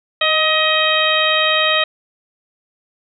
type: harmonic tone with a mistuned harmonic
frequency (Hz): 630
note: D#5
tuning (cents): +21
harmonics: 1 / 2 / 3 / 4 / 5 / 6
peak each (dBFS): -20 / -20 / -20 / -20 / -20 / -20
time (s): 0.21-1.84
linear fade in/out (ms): 5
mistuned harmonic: 1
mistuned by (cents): -22
effects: none